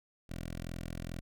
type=tone with notch filter; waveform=10% pulse; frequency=42.36 Hz; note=E1; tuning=48 cents sharp; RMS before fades=-41 dBFS; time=0.29-1.21 s; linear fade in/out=10 ms; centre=950 Hz; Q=1.6; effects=none